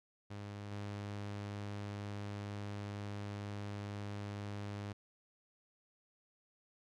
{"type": "tone with level steps", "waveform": "sawtooth", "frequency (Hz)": 102.1, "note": "G#2", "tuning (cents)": -29, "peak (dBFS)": [-40, -37], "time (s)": [0.3, 4.93], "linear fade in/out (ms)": 10, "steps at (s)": 0.71, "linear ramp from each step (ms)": 10, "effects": ["low-pass 6000 Hz 12 dB/octave"]}